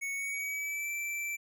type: tone with pitch glide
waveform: square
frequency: 2217 to 2335 Hz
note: C#7 to D7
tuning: 0 to -11 cents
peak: -34 dBFS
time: 0.01-1.37 s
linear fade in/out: 20 ms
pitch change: +89 cents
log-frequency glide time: 0.14-0.91 s
effects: none